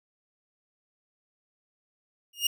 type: tone with exponential growth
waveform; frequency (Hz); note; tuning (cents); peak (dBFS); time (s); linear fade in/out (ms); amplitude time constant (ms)
sawtooth; 2845; F7; +31; -16; 2.33-2.47; 5; 30
effects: none